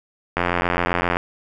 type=click train; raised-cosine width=0.5 ms; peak=-4 dBFS; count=71; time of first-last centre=0.37-1.169 s; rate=87.6 Hz; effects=none